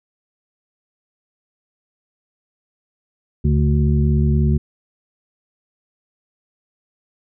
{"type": "harmonic tone with a mistuned harmonic", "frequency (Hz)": 73.42, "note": "D2", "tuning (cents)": 0, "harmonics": [1, 2, 3, 5], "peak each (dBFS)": [-16, -17, -21, -28], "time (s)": [3.44, 4.58], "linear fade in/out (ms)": 10, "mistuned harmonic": 2, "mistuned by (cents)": -38, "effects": []}